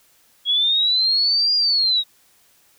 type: linear two-way sweep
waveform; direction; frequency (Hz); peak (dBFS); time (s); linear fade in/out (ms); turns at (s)
sine; up then down; 3301 to 4860 to 3765; -15; 0.45-2.04; 50; 1.55
effects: white hiss -57 dBFS RMS until 2.78 s